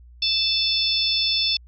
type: harmonic tone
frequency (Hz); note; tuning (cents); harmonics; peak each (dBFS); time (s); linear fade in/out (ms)
880; A5; 0; 3 / 4 / 5 / 6; -29 / -23 / -26 / -23; 0.22-1.57; 5
effects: added 60 Hz sine -44 dBFS peak until 1.67 s